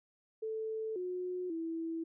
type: tone with pitch steps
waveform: sine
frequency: 440.1 / 362.8 / 328 Hz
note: A4 / F#4 / E4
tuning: 0 / -34 / -9 cents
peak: -35 dBFS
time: 0.42-2.04 s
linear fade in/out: 10 ms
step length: 540 ms
effects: none